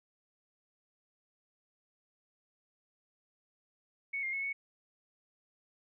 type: tone with pitch steps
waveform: sine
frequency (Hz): 2218 / 2118 / 2194 / 2217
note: C#7 / C7 / C#7 / C#7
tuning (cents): 0 / +21 / -18 / 0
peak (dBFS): -33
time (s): 4.13-4.53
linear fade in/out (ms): 10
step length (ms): 100
effects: none